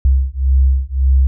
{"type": "beating tone pair", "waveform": "sine", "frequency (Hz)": [65.5, 67.3], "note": ["C2", "C2"], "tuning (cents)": [2, 49], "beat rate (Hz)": 1.8, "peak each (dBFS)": -13, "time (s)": [0.05, 1.27], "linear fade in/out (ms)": 0, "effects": []}